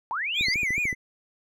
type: linear sweep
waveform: sine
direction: up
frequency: 837 to 4929 Hz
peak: -26 dBFS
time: 0.11-0.54 s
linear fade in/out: 0 ms
type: tone with vibrato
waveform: triangle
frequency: 2217 Hz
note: C#7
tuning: in tune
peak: -22 dBFS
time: 0.34-0.95 s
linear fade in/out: 50 ms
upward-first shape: sine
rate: 4.8 Hz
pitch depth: 190 cents each way
type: click train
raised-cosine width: 3 ms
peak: -23 dBFS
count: 8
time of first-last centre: 0.41-0.929 s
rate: 13.5 Hz
effects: none